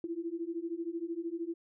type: beating tone pair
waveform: sine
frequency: 328.8 / 341.8 Hz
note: E4 / F4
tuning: -4 / -37 cents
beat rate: 13 Hz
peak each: -38 / -37 dBFS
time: 0.04-1.54 s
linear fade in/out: 2 ms
effects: none